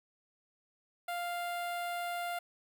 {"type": "tone with notch filter", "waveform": "sawtooth", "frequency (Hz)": 698.5, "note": "F5", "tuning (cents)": 0, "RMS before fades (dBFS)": -37, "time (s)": [1.08, 2.39], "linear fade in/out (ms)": 5, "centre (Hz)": 5900, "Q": 1, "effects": []}